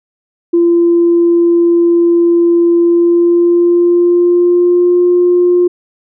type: tone with pitch glide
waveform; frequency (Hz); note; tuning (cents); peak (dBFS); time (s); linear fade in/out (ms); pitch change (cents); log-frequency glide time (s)
sine; 342.1 to 354.6; F4 to F4; -36 to +26; -5; 0.53-5.68; 10; +62; 2.79-5.02
effects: tanh soft clip ceiling -1 dBFS